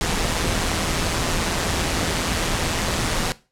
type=noise with amplitude modulation; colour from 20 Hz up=pink; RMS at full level=-20 dBFS; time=0.01-3.32 s; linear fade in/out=0 ms; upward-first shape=sine; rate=166 Hz; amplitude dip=50%; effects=noise-tail reverb RT60 0.3 s tail -18 dB re dry + low-pass 9000 Hz 12 dB/octave